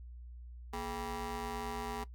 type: ring-modulated tone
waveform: 20% pulse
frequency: 185 Hz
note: F#3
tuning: in tune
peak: -30 dBFS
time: 0.73-2.04 s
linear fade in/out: 5 ms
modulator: 606 Hz
effects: noise-tail reverb RT60 0.1 s tail -18 dB re dry + added 60 Hz sine -46 dBFS peak until 2.14 s